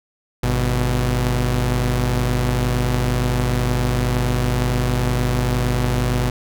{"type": "tone pair together", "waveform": "sawtooth", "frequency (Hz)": [50.7, 123.47], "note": ["G#1", "B2"], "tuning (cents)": [-41, 0], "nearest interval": "octave + minor third", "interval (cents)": 1541, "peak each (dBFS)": [-17, -15], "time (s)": [0.43, 6.3], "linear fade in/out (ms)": 5, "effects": []}